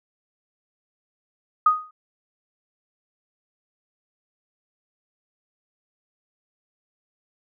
sine tone with exponential decay, 1244.5 Hz, D#6, in tune, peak -10 dBFS, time 1.66-1.91 s, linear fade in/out 5 ms, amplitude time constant 53 ms, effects none

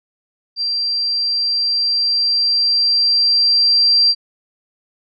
sine tone with level ramp, 4720 Hz, D8, 8 cents sharp, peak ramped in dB -17 to -9 dBFS, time 0.56-4.15 s, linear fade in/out 50 ms, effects none

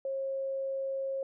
sine tone, 540 Hz, C#5, 45 cents flat, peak -31 dBFS, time 0.05-1.23 s, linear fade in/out 2 ms, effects none

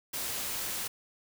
white noise, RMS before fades -35 dBFS, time 0.13-0.88 s, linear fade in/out 10 ms, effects none

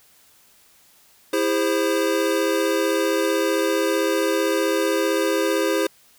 square chord, E augmented, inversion none, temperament equal with one note detuned, 329.6 / 405.1 / 523.3 Hz, E4 / G#4 / B#4, 0 / -43 / 0 cents, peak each -24 dBFS, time 1.33-5.87 s, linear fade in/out 5 ms, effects white hiss -55 dBFS RMS until 6.18 s

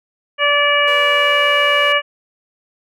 harmonic tone, 579 Hz, D5, 25 cents flat, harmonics 1 / 2 / 3 / 4 / 5, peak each -18 / -18 / -18 / -18 / -18 dBFS, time 0.38-2.02 s, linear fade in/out 50 ms
sawtooth tone with pitch glide, 493.9 to 511 Hz, B4 to C5, 0 to -41 cents, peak -24 dBFS, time 0.87-1.93 s, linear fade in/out 10 ms, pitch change +59 cents, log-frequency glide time 1.13-1.37 s
effects none

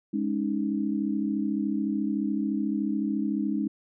sine chord, Ab suspended fourth, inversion none, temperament equal, 207.7 / 277.2 / 311.1 Hz, Ab3 / Db4 / Eb4, 0 / 0 / 0 cents, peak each -28 / -30 / -30 dBFS, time 0.13-3.68 s, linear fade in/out 10 ms, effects none

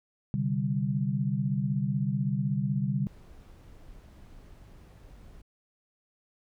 sine chord, C suspended second, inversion none, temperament equal, 130.81 / 146.83 / 196 Hz, C3 / D3 / G3, 0 / 0 / 0 cents, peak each -30 dBFS, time 0.34-3.07 s, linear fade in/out 0 ms
brown noise, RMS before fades -50 dBFS, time 3.06-5.42 s, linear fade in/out 10 ms
effects none

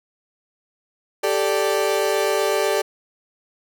35% pulse chord, G suspended second, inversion none, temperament equal, 392 / 440 / 587.3 Hz, G4 / A4 / D5, 0 / 0 / 0 cents, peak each -21 dBFS, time 1.23-2.82 s, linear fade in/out 10 ms, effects none

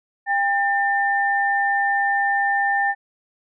sine tone pair together, 799.6 / 1795 Hz, G5 / A6, +34 / +34 cents, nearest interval octave + major second, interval 1400 cents, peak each -20 dBFS, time 0.26-2.95 s, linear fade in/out 50 ms, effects none

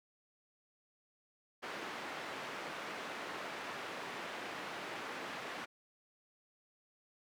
white band-pass noise, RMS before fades -44 dBFS, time 1.62-5.66 s, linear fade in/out 20 ms, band 220 to 1900 Hz, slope 12 dB/octave, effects none

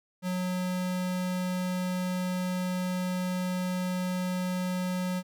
square tone, 182.4 Hz, F#3, 24 cents flat, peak -29 dBFS, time 0.22-5.23 s, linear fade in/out 50 ms, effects none

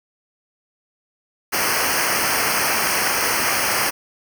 pink noise with comb filter, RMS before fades -20 dBFS, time 1.52-3.91 s, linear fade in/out 20 ms, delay 0.27 ms, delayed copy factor -1, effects none

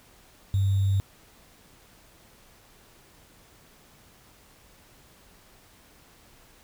sine tone with sample-and-hold, 97.6 Hz, G2, 7 cents flat, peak -20 dBFS, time 0.54-1 s, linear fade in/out 0 ms, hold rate 3675 Hz, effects pink hiss -56 dBFS RMS until 6.63 s

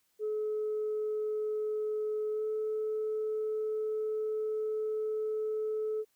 sine tone with pitch glide, 427.7 to 432.4 Hz, A4 to A4, -49 to -30 cents, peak -29 dBFS, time 0.19-6.05 s, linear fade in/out 50 ms, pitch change +19 cents, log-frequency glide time 2.32-2.44 s, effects tanh soft clip ceiling -27 dBFS + white hiss -74 dBFS RMS until 6.15 s

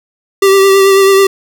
square tone with vibrato, 390 Hz, G4, 9 cents flat, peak -5 dBFS, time 0.42-1.27 s, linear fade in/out 5 ms, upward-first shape triangle, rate 9.2 Hz, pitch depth 27 cents each way, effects none

